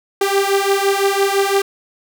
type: beating tone pair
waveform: sawtooth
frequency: 392 / 397.9 Hz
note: G4 / G4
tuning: 0 / +26 cents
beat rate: 5.9 Hz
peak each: -13 dBFS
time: 0.21-1.62 s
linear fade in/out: 5 ms
effects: none